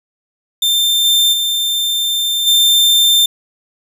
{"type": "tone with level steps", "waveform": "40% pulse", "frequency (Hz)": 3583, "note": "A7", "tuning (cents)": 31, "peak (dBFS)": [-10, -8, -13, -7], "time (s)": [0.62, 3.26], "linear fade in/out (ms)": 5, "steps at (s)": [1.04, 1.32, 2.46], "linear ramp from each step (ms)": 20, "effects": []}